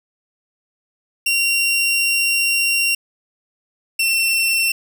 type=tone pair in turn; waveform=sawtooth; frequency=2755 / 2705 Hz; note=F7 / E7; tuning=-24 / +44 cents; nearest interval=unison; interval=32 cents; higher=first; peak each=-12 dBFS; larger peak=neither; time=1.26-2.95 / 3.99-4.72 s; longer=first; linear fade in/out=5 ms; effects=none